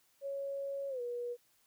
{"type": "tone with pitch glide", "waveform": "sine", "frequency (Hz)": [554.4, 482.6], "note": ["C#5", "B4"], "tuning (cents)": [0, -40], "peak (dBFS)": -36, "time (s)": [0.21, 1.37], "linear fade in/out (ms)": 50, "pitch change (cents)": -240, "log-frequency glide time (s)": [0.89, 1.01], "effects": ["white hiss -71 dBFS RMS until 1.66 s"]}